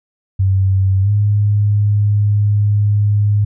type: tone with pitch glide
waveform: sine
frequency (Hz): 96 to 103.49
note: G2 to G#2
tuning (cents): -36 to -6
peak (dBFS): -10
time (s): 0.39-3.45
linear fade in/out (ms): 10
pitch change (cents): +130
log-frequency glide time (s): 1.02-1.1
effects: none